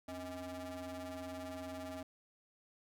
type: ring-modulated tone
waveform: 35% pulse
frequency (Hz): 183.5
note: F#3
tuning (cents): -14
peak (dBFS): -38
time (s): 0.08-2.03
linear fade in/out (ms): 5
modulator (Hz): 450
effects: none